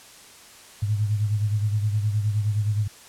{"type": "beating tone pair", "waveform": "sine", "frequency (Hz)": [104.3, 113.9], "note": ["G#2", "A#2"], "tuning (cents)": [8, -40], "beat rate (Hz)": 9.6, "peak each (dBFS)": [-21, -29], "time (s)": [0.82, 2.88], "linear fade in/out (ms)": 10, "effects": ["white hiss -47 dBFS RMS until 3.08 s", "low-pass 10000 Hz 12 dB/octave"]}